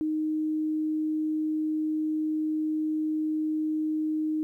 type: tone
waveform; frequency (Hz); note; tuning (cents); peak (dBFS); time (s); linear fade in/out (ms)
sine; 310.2; D#4; -5; -25; 0.01-4.43; 0
effects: 11-bit